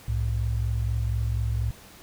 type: tone pair together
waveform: sine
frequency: 64.8 / 108.98 Hz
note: C2 / A2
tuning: -16 / -16 cents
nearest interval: major sixth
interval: 900 cents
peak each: -26 dBFS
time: 0.08-1.71 s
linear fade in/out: 5 ms
effects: pink hiss -49 dBFS RMS until 2.02 s